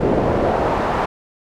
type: noise with band-pass filter sweep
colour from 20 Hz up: brown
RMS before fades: -18 dBFS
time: 0-1.06 s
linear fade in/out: 10 ms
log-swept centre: 450 to 1000 Hz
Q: 1.3
effects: none